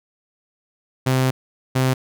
sawtooth tone bursts at uneven times, 130.1 Hz, C3, 9 cents flat, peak -12 dBFS, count 2, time 1.06-1.31 / 1.75-1.94 s, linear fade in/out 10 ms, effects none

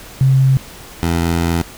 sine / 15% pulse tone pair in turn, 133.2 / 84.25 Hz, C3 / E2, +31 / +38 cents, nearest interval minor sixth, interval 793 cents, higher first, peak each -8 dBFS, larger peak neither, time 0.21-0.57 / 1.03-1.62 s, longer second, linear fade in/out 0 ms, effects pink hiss -36 dBFS RMS until 1.77 s

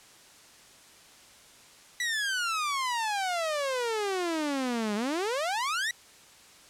sawtooth exponential two-way sweep, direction down then up, 1978 to 202.3 to 1978 Hz, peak -24 dBFS, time 2-5.91 s, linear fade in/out 2 ms, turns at 4.95 s, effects white hiss -54 dBFS RMS until 6.69 s + low-pass 9000 Hz 12 dB/octave

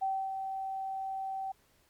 sine tone with ADSR envelope, 771 Hz, G5, 29 cents flat, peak -28 dBFS, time 0.01-1.52 s, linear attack 19 ms, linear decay 270 ms, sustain -6 dB, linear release 7 ms, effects pink hiss -68 dBFS RMS until 1.89 s + Opus 48 kbps

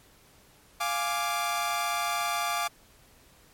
sawtooth chord, D diminished, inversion first, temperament equal, 698.5 / 830.6 / 1174.7 Hz, F5 / Ab5 / D6, 0 / 0 / 0 cents, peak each -28 / -30 / -26 dBFS, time 0.8-2.68 s, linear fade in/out 10 ms, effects pink hiss -58 dBFS RMS until 3.53 s + MP3 64 kbps

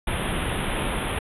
pink band-stop noise, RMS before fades -26 dBFS, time 0.07-1.19 s, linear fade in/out 5 ms, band 3600 to 9500 Hz, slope 96 dB/octave, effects resampled to 24000 Hz

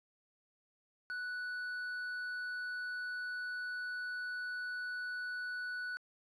sine tone with hard clipping, 1480 Hz, F#6, in tune, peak -39 dBFS, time 1.1-5.97 s, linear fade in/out 0 ms, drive 4 dB, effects resampled to 22050 Hz

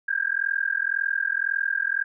sine tone with amplitude modulation, 1606 Hz, G6, 41 cents sharp, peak -18 dBFS, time 0.08-2.04 s, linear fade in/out 10 ms, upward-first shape sine, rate 41.9 Hz, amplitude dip 100%, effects none

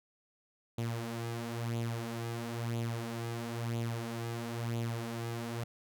sawtooth tone with flanger, 116.54 Hz, A#2, in tune, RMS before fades -37 dBFS, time 0.78-5.64 s, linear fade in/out 5 ms, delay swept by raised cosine 0.28 to 6.18 ms, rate 1 Hz, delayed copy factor +0.6, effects none

